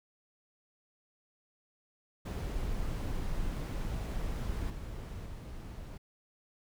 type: noise with level steps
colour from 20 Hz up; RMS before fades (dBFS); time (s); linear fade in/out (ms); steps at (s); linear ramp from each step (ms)
brown; -35 / -41 / -43; 2.25-5.98; 10; 4.7 / 5.26; 2
effects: none